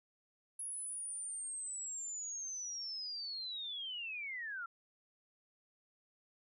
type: linear sweep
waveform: sine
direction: down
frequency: 10548 to 1333 Hz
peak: -40 dBFS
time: 0.59-4.66 s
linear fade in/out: 5 ms
effects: none